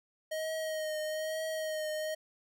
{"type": "tone with vibrato", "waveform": "square", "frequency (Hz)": 626, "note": "D#5", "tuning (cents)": 10, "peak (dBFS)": -34, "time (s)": [0.31, 2.15], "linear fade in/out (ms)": 10, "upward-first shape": "triangle", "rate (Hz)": 1.1, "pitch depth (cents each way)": 33, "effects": []}